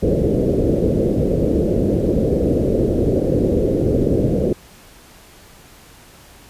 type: low-pass noise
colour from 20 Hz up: white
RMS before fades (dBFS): -17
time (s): 0.02-4.53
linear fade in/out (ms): 5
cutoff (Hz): 530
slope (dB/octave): 48
effects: pink hiss -45 dBFS RMS until 6.49 s + resampled to 32000 Hz